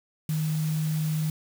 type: tone in noise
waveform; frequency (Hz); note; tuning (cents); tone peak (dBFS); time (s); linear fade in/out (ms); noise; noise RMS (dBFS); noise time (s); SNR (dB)
sine; 155.56; D#3; 0; -24; 0.29-1.3; 2; white; -41; 0.29-1.3; +14
effects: none